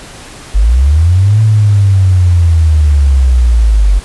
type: linear two-way sweep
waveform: sine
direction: up then down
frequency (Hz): 46.49 to 110 to 46.49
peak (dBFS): -4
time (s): 0.54-4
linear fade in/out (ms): 20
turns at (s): 1.41
effects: pink hiss -31 dBFS RMS until 4.04 s + resampled to 24000 Hz